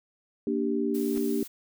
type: chord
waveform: sine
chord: G minor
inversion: first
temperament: equal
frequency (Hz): 233.1 / 293.7 / 392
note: Bb3 / D4 / G4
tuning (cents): 0 / 0 / 0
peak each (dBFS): -29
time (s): 0.47-1.43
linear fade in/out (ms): 2
type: noise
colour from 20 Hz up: blue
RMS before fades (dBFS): -43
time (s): 0.94-1.48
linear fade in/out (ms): 10
type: noise with exponential growth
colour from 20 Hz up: pink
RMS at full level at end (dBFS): -42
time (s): 1.08-1.18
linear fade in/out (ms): 1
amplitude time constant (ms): 20
effects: none